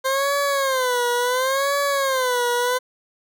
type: tone with vibrato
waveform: 20% pulse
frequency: 523.3 Hz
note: C5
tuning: in tune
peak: -14 dBFS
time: 0.04-2.79 s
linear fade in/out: 20 ms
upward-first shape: sine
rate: 0.71 Hz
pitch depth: 140 cents each way
effects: none